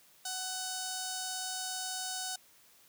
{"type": "tone with notch filter", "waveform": "5% pulse", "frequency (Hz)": 747, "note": "F#5", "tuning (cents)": 16, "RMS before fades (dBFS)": -38, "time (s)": [0.25, 2.36], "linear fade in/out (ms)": 5, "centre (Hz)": 2200, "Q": 1.2, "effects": ["white hiss -62 dBFS RMS until 2.88 s", "high-pass 80 Hz 12 dB/octave"]}